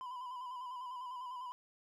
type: tone with vibrato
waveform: triangle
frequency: 1001 Hz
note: B5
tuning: 23 cents sharp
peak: -40 dBFS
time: 0.01-1.52 s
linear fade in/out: 0 ms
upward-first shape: square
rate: 10 Hz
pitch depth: 43 cents each way
effects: none